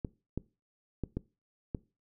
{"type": "clicks", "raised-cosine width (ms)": 3, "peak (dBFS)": -20, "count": 5, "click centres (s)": [0.048, 0.376, 1.037, 1.17, 1.748], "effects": ["noise-tail reverb RT60 0.3 s tail -21 dB re dry"]}